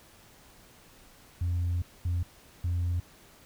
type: tone bursts at uneven times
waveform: sine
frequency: 87.31 Hz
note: F2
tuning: in tune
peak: -24 dBFS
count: 3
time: 1.41-1.82 / 2.05-2.23 / 2.64-3 s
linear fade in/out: 5 ms
effects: tanh soft clip ceiling -24 dBFS + pink hiss -56 dBFS RMS until 3.45 s